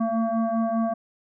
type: tone with frequency modulation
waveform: sine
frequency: 228.5 Hz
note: A#3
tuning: 34 cents flat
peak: -21 dBFS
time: 0-0.94 s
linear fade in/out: 10 ms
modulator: 452 Hz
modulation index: 1.4
effects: none